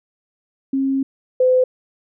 sine tone pair in turn, 270 / 509.7 Hz, C#4 / C5, -45 / -45 cents, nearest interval major seventh, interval 1100 cents, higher second, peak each -16 / -11 dBFS, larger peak second, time 0.73-1.03 / 1.4-1.64 s, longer first, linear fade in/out 5 ms, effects none

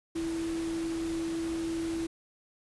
sine tone in noise, 329.6 Hz, E4, in tune, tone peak -30 dBFS, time 0.15-2.07 s, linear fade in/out 10 ms, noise pink, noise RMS -43 dBFS, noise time 0.15-2.07 s, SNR +10 dB, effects resampled to 24000 Hz

